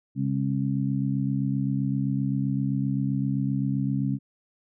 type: harmonic tone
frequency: 67.7 Hz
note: C#2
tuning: 40 cents flat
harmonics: 2 / 3 / 4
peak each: -26 / -28 / -29 dBFS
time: 0.15-4.19 s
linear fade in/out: 50 ms
effects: none